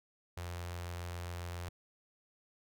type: tone with notch filter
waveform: sawtooth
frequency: 87.31 Hz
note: F2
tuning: in tune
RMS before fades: -42 dBFS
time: 0.37-1.69 s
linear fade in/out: 5 ms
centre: 230 Hz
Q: 0.61
effects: none